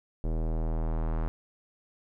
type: tone with low-pass filter sweep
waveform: square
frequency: 40.12 Hz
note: E1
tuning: 46 cents flat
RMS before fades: -29 dBFS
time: 0.24-1.28 s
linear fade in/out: 0 ms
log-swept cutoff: 510 to 1200 Hz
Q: 1.3
effects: 11-bit